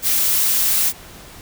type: noise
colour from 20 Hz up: blue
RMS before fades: -17 dBFS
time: 0.02-0.93 s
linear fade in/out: 50 ms
effects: pink hiss -40 dBFS RMS until 1.41 s